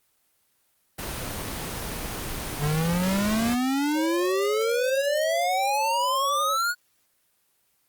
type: noise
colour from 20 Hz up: pink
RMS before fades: -32 dBFS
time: 0.98-3.55 s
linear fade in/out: 10 ms
type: exponential sweep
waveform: square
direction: up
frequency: 142.8 to 1469 Hz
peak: -23 dBFS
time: 2.59-6.75 s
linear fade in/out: 50 ms
type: tone with vibrato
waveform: sine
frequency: 551 Hz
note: C#5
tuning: 11 cents flat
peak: -30 dBFS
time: 3.94-6.58 s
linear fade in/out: 50 ms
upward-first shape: sine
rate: 11 Hz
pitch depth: 46 cents each way
effects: white hiss -68 dBFS RMS until 7.88 s + Opus 24 kbps